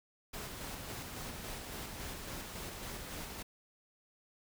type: noise with tremolo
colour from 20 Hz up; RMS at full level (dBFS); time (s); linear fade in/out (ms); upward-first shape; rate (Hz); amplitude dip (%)
pink; -43; 0.33-3.43; 10; square; 3.6; 25
effects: none